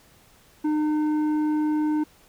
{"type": "tone with tanh clipping", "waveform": "sine", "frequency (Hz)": 304.3, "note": "D#4", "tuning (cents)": -38, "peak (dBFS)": -22, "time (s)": [0.64, 2.04], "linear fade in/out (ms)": 10, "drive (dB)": 8, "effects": ["pink hiss -56 dBFS RMS until 2.28 s"]}